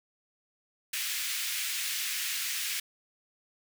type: high-pass noise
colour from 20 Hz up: pink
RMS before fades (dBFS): -33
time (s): 0.93-2.8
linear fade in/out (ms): 5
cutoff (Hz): 1900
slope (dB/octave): 24
effects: none

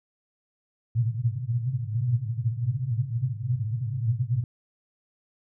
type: band-pass noise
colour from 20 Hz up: pink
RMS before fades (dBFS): -27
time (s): 0.95-4.44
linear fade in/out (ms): 2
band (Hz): 110 to 130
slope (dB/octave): 96
effects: none

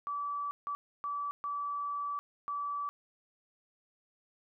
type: tone bursts at uneven times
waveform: sine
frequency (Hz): 1153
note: D6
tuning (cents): -32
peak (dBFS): -33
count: 5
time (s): 0.07-0.51 / 0.67-0.75 / 1.04-1.31 / 1.44-2.19 / 2.48-2.89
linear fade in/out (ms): 0
effects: none

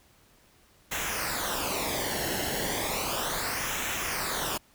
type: noise with flanger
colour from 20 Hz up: pink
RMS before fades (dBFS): -31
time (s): 0.91-4.58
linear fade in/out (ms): 10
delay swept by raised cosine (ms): 0.21 to 0.84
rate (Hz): 0.34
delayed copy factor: -0.7
effects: pink hiss -61 dBFS RMS until 4.74 s

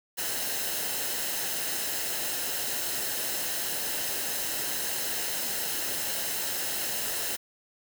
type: noise with comb filter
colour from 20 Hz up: white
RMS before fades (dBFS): -31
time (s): 0.17-7.37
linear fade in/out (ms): 20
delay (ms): 0.86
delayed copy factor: -0.5
effects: none

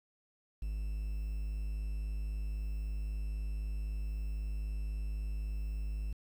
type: tone with quantisation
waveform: triangle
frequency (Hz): 51.91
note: G#1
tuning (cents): 0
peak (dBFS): -32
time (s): 0.62-6.13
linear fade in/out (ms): 5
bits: 10
effects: none

